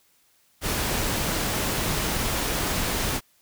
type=noise; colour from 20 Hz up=pink; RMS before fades=-26 dBFS; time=0.61-3.21 s; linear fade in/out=50 ms; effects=white hiss -63 dBFS RMS until 3.41 s